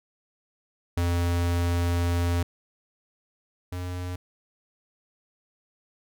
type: tone pair in turn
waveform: square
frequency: 86.6 / 89.95 Hz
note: F2 / F#2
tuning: -14 / -48 cents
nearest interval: minor second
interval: 66 cents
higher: second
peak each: -23 / -31 dBFS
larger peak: first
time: 0.97-2.43 / 3.72-4.16 s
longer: first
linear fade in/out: 5 ms
effects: none